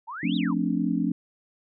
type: exponential two-way sweep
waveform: sine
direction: up then down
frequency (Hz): 839 to 3976 to 839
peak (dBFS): -33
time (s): 0.07-0.54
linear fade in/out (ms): 20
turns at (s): 0.36
type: chord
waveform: sine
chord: D minor seventh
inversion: first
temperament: just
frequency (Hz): 176.2 / 220.2 / 264.3 / 293.7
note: F3 / A3 / C4 / D4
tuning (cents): +16 / +2 / +18 / 0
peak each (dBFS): -28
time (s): 0.23-1.12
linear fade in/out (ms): 5
effects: none